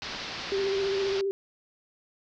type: low-pass noise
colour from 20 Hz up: white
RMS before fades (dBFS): -37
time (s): 0.02-1.21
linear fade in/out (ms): 0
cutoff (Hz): 5200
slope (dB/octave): 48
type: tone with vibrato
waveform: sine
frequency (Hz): 392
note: G4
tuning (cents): 0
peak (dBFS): -25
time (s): 0.52-1.31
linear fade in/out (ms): 0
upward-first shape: triangle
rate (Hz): 15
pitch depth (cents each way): 37
effects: none